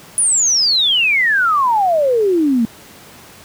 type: exponential sweep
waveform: sine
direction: down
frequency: 9980 to 220 Hz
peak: -11 dBFS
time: 0.18-2.65 s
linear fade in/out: 0 ms
effects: pink hiss -40 dBFS RMS until 3.44 s + high-pass 100 Hz 12 dB/octave